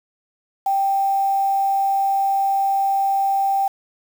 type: tone with quantisation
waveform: sine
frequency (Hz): 785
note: G5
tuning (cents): +2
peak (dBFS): -16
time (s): 0.66-3.68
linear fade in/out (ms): 5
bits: 6
effects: none